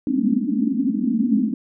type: band-pass noise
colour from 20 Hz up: white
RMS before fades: -20 dBFS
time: 0.07-1.54 s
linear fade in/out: 2 ms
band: 200 to 290 Hz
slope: 96 dB/octave
effects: none